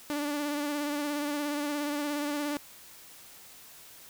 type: tone with vibrato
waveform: sawtooth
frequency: 292.3 Hz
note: D4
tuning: 8 cents flat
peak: -26 dBFS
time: 0.1-2.57 s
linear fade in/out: 0 ms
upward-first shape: sine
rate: 17 Hz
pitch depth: 33 cents each way
effects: white hiss -51 dBFS RMS until 4.09 s